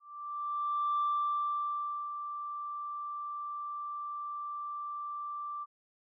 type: tone with ADSR envelope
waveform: sine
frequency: 1174.7 Hz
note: D6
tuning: in tune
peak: -26 dBFS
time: 0-5.66 s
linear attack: 1000 ms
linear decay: 1100 ms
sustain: -10 dB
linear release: 34 ms
effects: tanh soft clip ceiling -24 dBFS